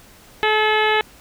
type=harmonic tone; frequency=430.4 Hz; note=A4; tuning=38 cents flat; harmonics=1 / 2 / 3 / 4 / 5 / 6 / 7 / 8 / 9; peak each=-20 / -20 / -26 / -22 / -24 / -27 / -27 / -31 / -32 dBFS; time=0.43-1.01 s; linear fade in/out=0 ms; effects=pink hiss -47 dBFS RMS until 1.2 s